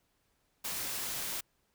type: noise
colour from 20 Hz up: white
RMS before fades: -37 dBFS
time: 0.64-1.41 s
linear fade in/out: 10 ms
effects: pink hiss -75 dBFS RMS until 1.74 s